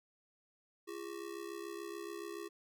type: ring-modulated tone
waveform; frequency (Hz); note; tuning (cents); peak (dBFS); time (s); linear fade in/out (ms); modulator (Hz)
square; 374.4; F#4; +20; -40; 0.87-2.49; 20; 33.5
effects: none